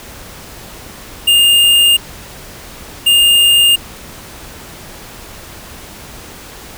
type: tone pair in turn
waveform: square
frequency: 2821 / 2821 Hz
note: F7 / F7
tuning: +17 / +17 cents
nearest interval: unison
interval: 0 cents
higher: neither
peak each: -7 dBFS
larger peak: neither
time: 1.27-1.97 / 3.06-3.76 s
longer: neither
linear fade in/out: 10 ms
effects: pink hiss -33 dBFS RMS until 6.77 s